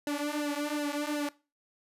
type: tone with flanger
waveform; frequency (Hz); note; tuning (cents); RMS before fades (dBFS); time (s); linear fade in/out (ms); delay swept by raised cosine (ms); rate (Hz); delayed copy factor
sawtooth; 293.7; D4; 0; -32; 0.07-1.29; 2; 0.86 to 4.56; 2.7; -0.85
effects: noise-tail reverb RT60 0.3 s tail -20 dB re dry + resampled to 32000 Hz